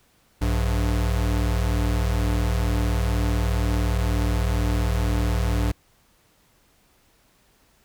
square tone pair together, 58.38 / 98 Hz, A#1 / G2, +3 / 0 cents, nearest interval major sixth, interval 897 cents, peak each -22 / -26 dBFS, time 0.41-5.72 s, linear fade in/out 10 ms, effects pink hiss -61 dBFS RMS until 7.84 s

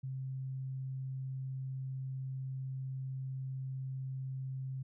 sine tone, 132.2 Hz, C3, 18 cents sharp, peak -37 dBFS, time 0.03-4.83 s, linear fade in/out 10 ms, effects none

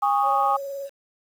sine chord, Ab suspended fourth, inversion none, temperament equal with one note detuned, 813.5 / 1108.7 / 1244.5 Hz, Ab5 / Db6 / Eb6, -36 / 0 / 0 cents, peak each -20 / -24 / -24 dBFS, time 0.02-0.57 s, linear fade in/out 10 ms
sine tone with vibrato, 554.4 Hz, C#5, in tune, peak -29 dBFS, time 0.22-0.9 s, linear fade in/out 50 ms, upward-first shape sine, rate 19 Hz, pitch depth 26 cents each way
effects tanh soft clip ceiling -8 dBFS + 8-bit

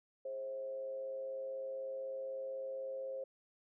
sine tone with frequency modulation, 531 Hz, C5, 25 cents sharp, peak -39 dBFS, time 0.25-3.24 s, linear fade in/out 5 ms, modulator 116 Hz, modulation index 0.38, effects none

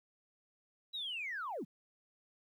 sine linear sweep, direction down, 3949 to 133.7 Hz, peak -37 dBFS, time 0.93-1.65 s, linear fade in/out 20 ms, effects tanh soft clip ceiling -33 dBFS + 12-bit

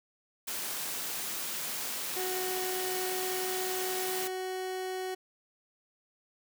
white high-pass noise, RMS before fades -36 dBFS, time 0.47-4.28 s, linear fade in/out 10 ms, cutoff 160 Hz, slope 12 dB/octave
30% pulse tone with pitch glide, 370 to 372.8 Hz, F#4 to F#4, 0 to +13 cents, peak -31 dBFS, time 2.16-5.15 s, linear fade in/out 10 ms, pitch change +13 cents, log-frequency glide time 2.35-4.44 s
effects none

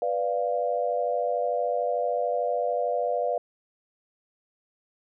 sine chord, B diminished, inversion none, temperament equal, 493.9 / 587.3 / 698.5 Hz, B4 / D5 / F5, 0 / 0 / 0 cents, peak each -28 dBFS, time 0.02-3.38 s, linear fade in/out 2 ms, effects none

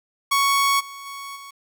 sawtooth tone with level steps, 1112 Hz, C#6, 5 cents sharp, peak -13 / -32 / -29 / -34 dBFS, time 0.31-1.51 s, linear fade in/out 10 ms, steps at 0.79 / 1.05 / 1.35 s, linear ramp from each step 20 ms, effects 9-bit

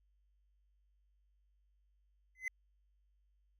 triangle tone with exponential growth, 2041 Hz, C7, 44 cents flat, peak -30 dBFS, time 2.35-2.48 s, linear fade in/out 2 ms, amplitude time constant 27 ms, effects added 50 Hz sine -70 dBFS peak until 3.59 s

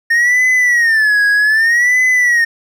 triangle tone with vibrato, 1829 Hz, A#6, 33 cents flat, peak -7 dBFS, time 0.1-2.45 s, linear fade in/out 10 ms, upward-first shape sine, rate 0.64 Hz, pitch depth 170 cents each way, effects none

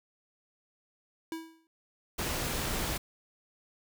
square tone with exponential decay, 325.1 Hz, E4, 24 cents flat, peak -33 dBFS, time 1.32-1.67 s, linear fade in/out 1 ms, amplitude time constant 76 ms
pink noise, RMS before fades -33 dBFS, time 2.18-2.98 s, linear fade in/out 10 ms
effects none

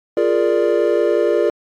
triangle chord, Bb dominant seventh, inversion second, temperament equal, 349.2 / 415.3 / 466.2 / 587.3 Hz, F4 / Ab4 / Bb4 / D5, 0 / 0 / 0 / 0 cents, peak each -17 dBFS, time 0.17-1.5 s, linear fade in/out 2 ms, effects AAC 64 kbps

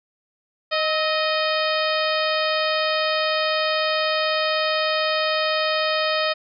harmonic tone with a mistuned harmonic, 621 Hz, D#5, 3 cents flat, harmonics 1 / 2 / 3 / 4 / 5 / 6 / 7 / 8, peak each -23 / -26 / -28 / -29 / -30 / -31 / -31 / -32 dBFS, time 0.71-6.34 s, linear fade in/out 20 ms, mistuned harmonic 2, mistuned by +50 cents, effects none

